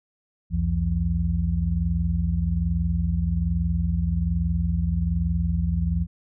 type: tone cluster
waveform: sine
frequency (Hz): 63.7 / 84.9 / 169.8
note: C2 / F2 / F3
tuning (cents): -46 / -48 / -48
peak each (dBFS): -25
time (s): 0.5-6.07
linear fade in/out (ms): 50
effects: none

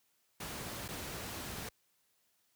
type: noise with dropouts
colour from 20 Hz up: pink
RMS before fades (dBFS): -42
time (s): 0.4-1.69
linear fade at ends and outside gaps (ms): 5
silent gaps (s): 0.881-0.886
effects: white hiss -75 dBFS RMS until 2.55 s + high-pass 60 Hz 12 dB/octave

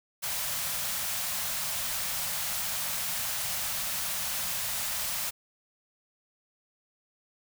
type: band-stop noise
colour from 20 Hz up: white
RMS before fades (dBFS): -32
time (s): 0.22-5.31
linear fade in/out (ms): 20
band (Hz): 220 to 540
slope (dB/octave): 48
effects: none

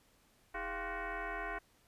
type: tone with frequency modulation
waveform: sine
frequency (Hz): 407.9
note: G#4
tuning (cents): -31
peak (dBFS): -37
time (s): 0.54-1.59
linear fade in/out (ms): 10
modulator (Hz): 366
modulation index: 4.6
effects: pink hiss -69 dBFS RMS until 1.87 s + resampled to 32000 Hz

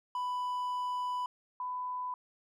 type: tone pair in turn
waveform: triangle / sine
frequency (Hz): 993 / 998.8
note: B5 / B5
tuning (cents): +9 / +19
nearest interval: unison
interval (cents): 10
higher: second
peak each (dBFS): -30 / -34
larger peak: first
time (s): 0.15-1.26 / 1.6-2.14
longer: first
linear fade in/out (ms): 2
effects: none

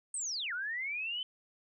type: linear two-way sweep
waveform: sine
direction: down then up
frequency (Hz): 8720 to 1378 to 3080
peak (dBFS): -34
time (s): 0.14-1.23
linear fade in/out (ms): 2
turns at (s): 0.53
effects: none

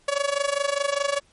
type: tone with amplitude modulation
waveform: sawtooth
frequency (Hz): 565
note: C#5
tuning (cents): +33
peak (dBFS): -15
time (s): 0.08-1.2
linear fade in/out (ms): 5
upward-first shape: sine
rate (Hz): 24.9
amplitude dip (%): 85
effects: pink hiss -60 dBFS RMS until 1.32 s + MP3 48 kbps

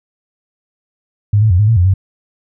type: tone with pitch steps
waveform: sine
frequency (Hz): 103.5 / 109.5 / 88.8 / 105.4 / 113.9 / 88.8 / 95.3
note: G#2 / A2 / F2 / G#2 / A#2 / F2 / G2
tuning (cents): -5 / -8 / +29 / +26 / -40 / +29 / -48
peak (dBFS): -7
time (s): 1.33-1.939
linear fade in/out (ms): 5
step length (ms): 87
effects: none

